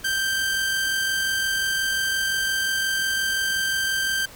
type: tone with amplitude modulation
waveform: sawtooth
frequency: 1568 Hz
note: G6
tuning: in tune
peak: -17 dBFS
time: 0.04-4.26 s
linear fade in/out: 10 ms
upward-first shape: sine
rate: 45.7 Hz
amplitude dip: 25%
effects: pink hiss -44 dBFS RMS until 4.35 s